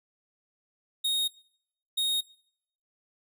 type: tone pair in turn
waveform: 45% pulse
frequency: 3729 / 3729 Hz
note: A#7 / A#7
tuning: 0 / 0 cents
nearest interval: unison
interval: 0 cents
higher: neither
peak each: -25 dBFS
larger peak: neither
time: 1.04-1.28 / 1.97-2.21 s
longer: neither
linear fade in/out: 10 ms
effects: noise-tail reverb RT60 0.7 s tail -23 dB re dry